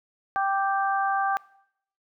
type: harmonic tone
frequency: 392 Hz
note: G4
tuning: in tune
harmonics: 2 / 3 / 4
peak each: -24 / -28 / -30 dBFS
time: 0.36-1.37 s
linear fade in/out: 0 ms
effects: noise-tail reverb RT60 0.7 s tail -21 dB re dry